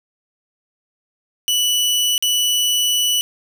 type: tone with dropouts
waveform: sawtooth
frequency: 2960 Hz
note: F#7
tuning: in tune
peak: -12 dBFS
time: 1.48-3.21 s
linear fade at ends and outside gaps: 0 ms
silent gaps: 2.179-2.225 s
effects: none